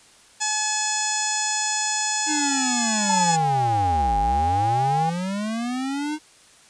harmonic tone, 854 Hz, G#5, 48 cents sharp, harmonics 1 / 2 / 3 / 4 / 5 / 6 / 7 / 8 / 9 / 10, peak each -28 / -31 / -34 / -34 / -36 / -31 / -35 / -26 / -33 / -37 dBFS, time 0.4-3.37 s, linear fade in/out 20 ms
square linear two-way sweep, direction down then up, 310.7 to 48.14 to 310.7 Hz, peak -25 dBFS, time 2.26-6.19 s, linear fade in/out 50 ms, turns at 4.19 s
sine tone with pitch glide, 880 to 811.6 Hz, A5 to G#5, 0 to -40 cents, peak -19 dBFS, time 3.09-5.1 s, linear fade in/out 10 ms, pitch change -140 cents, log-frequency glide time 3.2-3.36 s
effects white hiss -52 dBFS RMS until 6.69 s + resampled to 22050 Hz

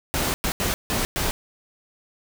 pink noise bursts at uneven times, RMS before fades -24 dBFS, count 5, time 0.14-0.34 / 0.44-0.52 / 0.6-0.74 / 0.9-1.05 / 1.16-1.31 s, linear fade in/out 0 ms, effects none

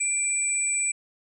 sine tone pair together, 2356 / 7936 Hz, D7 / B8, +5 / +7 cents, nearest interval octave + major sixth, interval 2102 cents, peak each -28 / -24 dBFS, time 0-0.92 s, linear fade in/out 10 ms, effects none

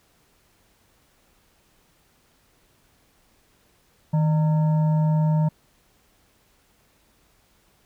sine tone with frequency modulation, 157 Hz, D#3, 16 cents sharp, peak -17 dBFS, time 4.13-5.49 s, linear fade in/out 10 ms, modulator 760 Hz, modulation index 0.31, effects pink hiss -62 dBFS RMS until 7.85 s

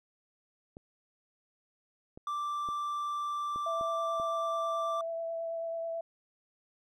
clicks, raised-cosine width 2 ms, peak -33 dBFS, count 6, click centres 0.769 / 2.175 / 2.688 / 3.56 / 3.811 / 4.199 s
triangle tone, 1174.7 Hz, D6, in tune, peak -30 dBFS, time 2.27-5.01 s, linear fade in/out 2 ms
sine tone with vibrato, 663 Hz, E5, 10 cents sharp, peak -33 dBFS, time 3.66-6.01 s, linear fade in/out 5 ms, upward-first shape triangle, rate 9.2 Hz, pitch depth 14 cents each way
effects none

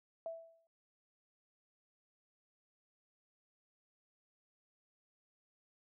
sine tone with exponential decay, 659.3 Hz, E5, in tune, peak -37 dBFS, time 0.26-0.67 s, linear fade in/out 1 ms, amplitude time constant 89 ms, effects none

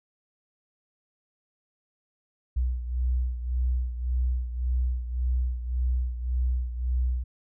sine beating tone pair, 61.74 / 63.54 Hz, B1 / B1, 0 / +50 cents, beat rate 1.8 Hz, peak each -25 / -31 dBFS, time 2.56-7.24 s, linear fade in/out 10 ms, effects none

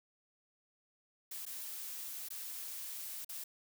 blue noise with dropouts, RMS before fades -44 dBFS, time 1.31-3.44 s, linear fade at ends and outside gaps 5 ms, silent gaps 1.454-1.463 / 2.287-2.303 / 3.247-3.291 s, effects none

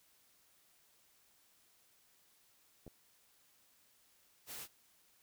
clicks, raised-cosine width 2 ms, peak -39 dBFS, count 2, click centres 2.866 / 2.878 s
white noise, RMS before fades -47 dBFS, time 4.46-4.68 s, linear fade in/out 50 ms
effects white hiss -70 dBFS RMS until 5.22 s

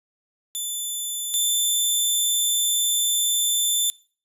10% pulse tone pair in turn, 3520 / 3538 Hz, A7 / A7, 0 / +9 cents, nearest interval unison, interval 9 cents, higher second, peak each -18 / -11 dBFS, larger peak second, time 0.55-1.34 / 1.34-3.9 s, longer second, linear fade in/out 0 ms, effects noise-tail reverb RT60 0.4 s tail -20 dB re dry + resampled to 32000 Hz

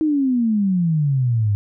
sine exponential sweep, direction down, 319.4 to 99.9 Hz, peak -15 dBFS, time 0.01-1.55 s, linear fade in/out 0 ms, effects none

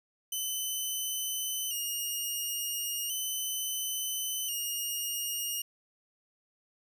10% pulse tone with vibrato, 2940 Hz, F#7, 12 cents flat, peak -24 dBFS, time 0.32-5.62 s, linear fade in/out 5 ms, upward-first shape square, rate 0.36 Hz, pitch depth 53 cents each way, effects none

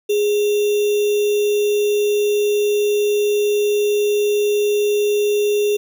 sine tone with sample-and-hold, 414.5 Hz, G#4, 3 cents flat, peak -14 dBFS, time 0.09-5.77 s, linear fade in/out 10 ms, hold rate 3150 Hz, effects none

